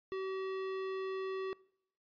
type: tone with tanh clipping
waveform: sine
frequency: 381.3 Hz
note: G4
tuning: 48 cents flat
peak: -38 dBFS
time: 0.12-1.53 s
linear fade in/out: 0 ms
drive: 18 dB
effects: noise-tail reverb RT60 0.7 s tail -23 dB re dry + resampled to 11025 Hz